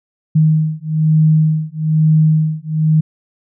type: beating tone pair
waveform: sine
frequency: 155.8 / 156.9 Hz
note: D#3 / D#3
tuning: +3 / +15 cents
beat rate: 1.1 Hz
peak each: -13 dBFS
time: 0.35-3.01 s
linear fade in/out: 10 ms
effects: none